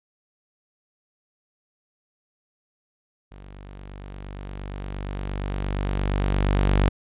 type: tone with level ramp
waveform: sawtooth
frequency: 48.61 Hz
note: G1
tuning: 14 cents flat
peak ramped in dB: -38 to -12 dBFS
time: 3.31-6.89 s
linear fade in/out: 10 ms
effects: resampled to 8000 Hz